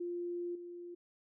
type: tone with level steps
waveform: sine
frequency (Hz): 349.2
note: F4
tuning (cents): 0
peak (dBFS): -36 / -44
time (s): 0-0.95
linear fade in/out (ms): 10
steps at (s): 0.55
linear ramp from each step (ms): 5
effects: none